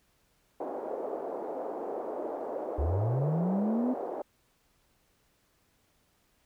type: band-pass noise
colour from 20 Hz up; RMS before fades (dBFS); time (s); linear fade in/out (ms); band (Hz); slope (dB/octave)
white; -36; 0.6-4.22; 5; 340 to 670; 24
type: linear sweep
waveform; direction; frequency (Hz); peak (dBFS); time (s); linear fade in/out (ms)
sine; up; 66.6 to 259; -26; 2.78-3.94; 10
effects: pink hiss -70 dBFS RMS until 6.45 s